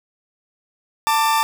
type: tone pair together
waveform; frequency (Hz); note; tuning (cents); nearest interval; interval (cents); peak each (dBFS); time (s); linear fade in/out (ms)
40% pulse; 891.6 / 1174.7; A5 / D6; +23 / 0; perfect fourth; 477; -16 / -19; 1.07-1.43; 0
effects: 8-bit